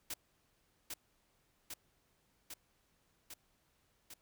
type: noise with echo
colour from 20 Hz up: white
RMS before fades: -41 dBFS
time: 0.1-0.14 s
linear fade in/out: 5 ms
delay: 800 ms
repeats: 5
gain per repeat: -2 dB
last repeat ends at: 4.14 s
effects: pink hiss -75 dBFS RMS until 4.21 s